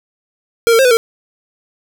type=tone with pitch steps; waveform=square; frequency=464.1 / 454.4 / 532 / 496.7 / 455.9 Hz; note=A#4 / A#4 / C5 / B4 / A#4; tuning=-8 / -44 / +29 / +10 / -39 cents; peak=-8 dBFS; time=0.67-0.97 s; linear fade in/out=0 ms; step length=60 ms; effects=none